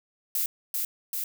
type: noise with echo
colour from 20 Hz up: violet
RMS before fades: -27 dBFS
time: 0.35-0.46 s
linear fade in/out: 2 ms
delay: 390 ms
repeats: 2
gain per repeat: -2 dB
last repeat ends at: 1.24 s
effects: none